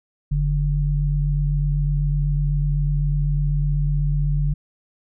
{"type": "tone pair together", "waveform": "sine", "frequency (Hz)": [46.02, 146.1], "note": ["F#1", "D3"], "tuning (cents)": [-9, -9], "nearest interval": "octave + minor sixth", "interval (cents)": 2000, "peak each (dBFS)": -20, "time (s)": [0.31, 4.54], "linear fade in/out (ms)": 10, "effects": []}